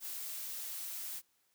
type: noise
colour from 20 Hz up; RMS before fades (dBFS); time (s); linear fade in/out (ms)
blue; -42; 0-1.22; 50
effects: white hiss -75 dBFS RMS until 1.54 s + high-pass 80 Hz 12 dB/octave